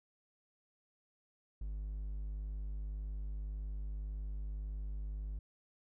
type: tone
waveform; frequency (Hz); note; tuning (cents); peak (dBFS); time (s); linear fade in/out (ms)
triangle; 50.9; G#1; -34; -36; 1.61-5.39; 5
effects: none